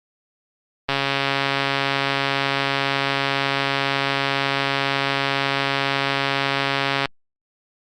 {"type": "click train", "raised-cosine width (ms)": 0.3, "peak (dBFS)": -4, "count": 852, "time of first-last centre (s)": [0.89, 7.057], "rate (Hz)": 138, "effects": ["Opus 32 kbps"]}